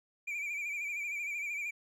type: tone with vibrato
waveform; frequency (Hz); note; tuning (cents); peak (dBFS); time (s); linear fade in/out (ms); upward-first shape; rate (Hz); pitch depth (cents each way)
triangle; 2349; D7; 0; -33; 0.27-1.71; 10; sine; 13; 64
effects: none